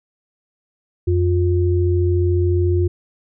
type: tone pair together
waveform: sine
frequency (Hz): 88.6 / 354.4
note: F2 / F4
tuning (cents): +25 / +25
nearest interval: 2 octaves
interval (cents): 2400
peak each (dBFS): -15 / -19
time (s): 1.07-2.88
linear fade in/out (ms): 10
effects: none